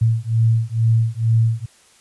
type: beating tone pair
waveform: sine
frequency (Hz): 112.5 / 114.7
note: A2 / A#2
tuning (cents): +39 / -28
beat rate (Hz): 2.2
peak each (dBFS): -17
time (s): 0.01-1.66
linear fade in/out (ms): 10
effects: white hiss -52 dBFS RMS until 2 s + resampled to 24000 Hz